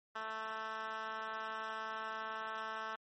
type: tone with band-pass filter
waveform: 10% pulse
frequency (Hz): 220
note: A3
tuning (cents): 0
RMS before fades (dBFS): -42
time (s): 0.15-2.96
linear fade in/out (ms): 10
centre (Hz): 1500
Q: 1.8
effects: MP3 32 kbps